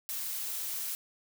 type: noise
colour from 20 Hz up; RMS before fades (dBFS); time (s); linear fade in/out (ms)
blue; -36; 0.09-0.95; 0
effects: none